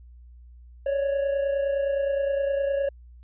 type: tone pair together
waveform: triangle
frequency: 554.4 / 584.1 Hz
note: C#5 / D5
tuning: 0 / -10 cents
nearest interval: minor second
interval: 90 cents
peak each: -21 / -30 dBFS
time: 0.86-2.89 s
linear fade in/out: 5 ms
effects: added 60 Hz sine -45 dBFS peak until 3.23 s + resampled to 8000 Hz